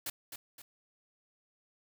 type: noise with echo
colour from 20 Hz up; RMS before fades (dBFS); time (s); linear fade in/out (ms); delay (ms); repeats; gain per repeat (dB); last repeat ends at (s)
white; -37; 0.06-0.1; 5; 260; 2; -7; 0.62
effects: none